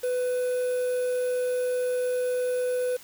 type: tone with quantisation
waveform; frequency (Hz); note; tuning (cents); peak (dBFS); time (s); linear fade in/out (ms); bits
triangle; 499.5; B4; +20; -22; 0.03-2.97; 10; 7
effects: white hiss -49 dBFS RMS until 3.03 s